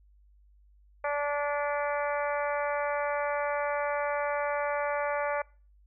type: harmonic tone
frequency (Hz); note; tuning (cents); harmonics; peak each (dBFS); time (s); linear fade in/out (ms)
290; D4; -22; 2 / 3 / 4 / 5 / 6 / 7 / 8; -30 / -34 / -36 / -38 / -40 / -41 / -42; 1.04-5.42; 5
effects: noise-tail reverb RT60 0.4 s tail -24 dB re dry + added 50 Hz sine -57 dBFS peak until 5.86 s